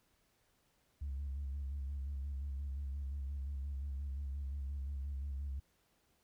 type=tone with vibrato; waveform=sine; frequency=69.3 Hz; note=C#2; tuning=in tune; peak=-36 dBFS; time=1.01-5.6 s; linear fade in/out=10 ms; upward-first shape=square; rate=5.7 Hz; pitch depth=48 cents each way; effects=tanh soft clip ceiling -35 dBFS + pink hiss -75 dBFS RMS until 6.23 s